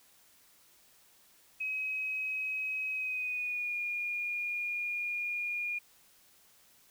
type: tone with pitch glide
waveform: sine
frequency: 2541 to 2428 Hz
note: D#7 to D#7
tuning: +36 to -43 cents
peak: -32 dBFS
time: 1.6-5.79 s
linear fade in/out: 10 ms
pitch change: -79 cents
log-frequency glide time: 2.92-3.77 s
effects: white hiss -63 dBFS RMS until 6.9 s